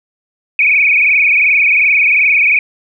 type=tone with frequency modulation; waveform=sine; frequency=2373 Hz; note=D7; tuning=17 cents sharp; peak=-7 dBFS; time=0.59-2.59 s; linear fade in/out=2 ms; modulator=22.7 Hz; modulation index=6.9; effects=none